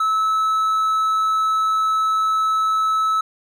triangle tone with hard clipping, 1301 Hz, E6, 23 cents flat, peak -17 dBFS, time 0-3.21 s, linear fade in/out 5 ms, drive 6 dB, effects none

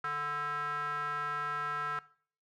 square tone with band-pass filter, 146.83 Hz, D3, in tune, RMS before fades -35 dBFS, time 0.04-1.99 s, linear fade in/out 2 ms, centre 1400 Hz, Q 7.7, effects noise-tail reverb RT60 0.5 s tail -20 dB re dry

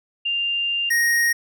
sine / square tone pair in turn, 2794 / 1870.1 Hz, F7 / A#6, 0 / +5 cents, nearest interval perfect fifth, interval 695 cents, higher first, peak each -20 / -17 dBFS, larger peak second, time 0.25-0.9 / 0.9-1.33 s, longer first, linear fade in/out 10 ms, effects none

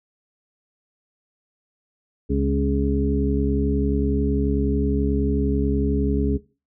harmonic tone with a mistuned harmonic, 69.3 Hz, C#2, in tune, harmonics 1 / 2 / 3 / 4 / 6, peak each -23 / -28 / -26 / -24 / -26 dBFS, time 2.29-6.38 s, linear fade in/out 20 ms, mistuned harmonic 3, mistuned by -15 cents, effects noise-tail reverb RT60 0.3 s tail -17 dB re dry

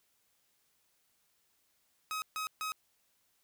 sawtooth tone bursts, 1269 Hz, D#6, 34 cents sharp, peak -31 dBFS, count 3, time 2.11-2.72 s, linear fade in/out 0 ms, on 110 ms, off 140 ms, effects white hiss -74 dBFS RMS until 3.43 s

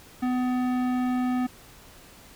sine tone with tanh clipping, 251 Hz, B3, 28 cents sharp, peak -25 dBFS, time 0.22-1.47 s, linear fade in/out 10 ms, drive 16 dB, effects pink hiss -50 dBFS RMS until 2.35 s

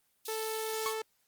pink high-pass noise, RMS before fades -42 dBFS, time 0.25-0.93 s, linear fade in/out 5 ms, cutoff 3500 Hz, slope 24 dB/octave
sawtooth tone, 440 Hz, A4, in tune, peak -30 dBFS, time 0.28-1.02 s, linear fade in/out 5 ms
40% pulse tone with exponential decay, 1106 Hz, C#6, 4 cents flat, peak -28 dBFS, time 0.86-1.01 s, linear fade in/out 0 ms, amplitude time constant 32 ms
effects white hiss -73 dBFS RMS until 1.27 s + Opus 24 kbps

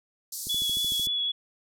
white band-pass noise, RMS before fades -36 dBFS, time 0.32-1.07 s, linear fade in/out 5 ms, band 4300 to 14000 Hz, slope 48 dB/octave
click train, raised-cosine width 3 ms, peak -30 dBFS, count 9, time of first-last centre 0.47-1.072 s, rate 13.3 Hz
sine tone with vibrato, 3391 Hz, G#7, 35 cents sharp, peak -25 dBFS, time 0.49-1.32 s, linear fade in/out 10 ms, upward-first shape sine, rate 3.7 Hz, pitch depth 14 cents each way
effects none

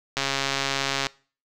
click train, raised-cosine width 0.2 ms, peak -7 dBFS, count 124, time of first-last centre 0.17-1.068 s, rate 137 Hz, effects noise-tail reverb RT60 0.4 s tail -22 dB re dry

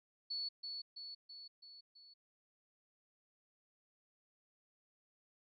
sine tone with echo, 4426 Hz, C#8, 3 cents flat, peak -38 dBFS, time 0.3-0.49 s, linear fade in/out 10 ms, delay 330 ms, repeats 5, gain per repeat -4 dB, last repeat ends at 2.14 s, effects none

